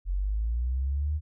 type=linear sweep; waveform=sine; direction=up; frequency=43.65 to 77.78 Hz; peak=-25 dBFS; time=0.05-1.21 s; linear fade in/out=50 ms; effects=none